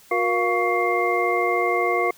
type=tone cluster; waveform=sine; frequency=361 / 473.9 / 700 / 1121 / 2108 Hz; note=F#4 / A#4 / F5 / C#6 / C7; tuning=-43 / +28 / +4 / +19 / +12 cents; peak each=-25 dBFS; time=0.11-2.11 s; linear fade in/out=5 ms; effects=white hiss -51 dBFS RMS until 2.17 s